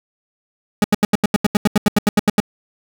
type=tone bursts; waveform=40% pulse; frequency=207.7 Hz; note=G#3; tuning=in tune; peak=-9 dBFS; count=16; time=0.82-2.402 s; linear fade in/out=2 ms; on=22 ms; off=82 ms; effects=none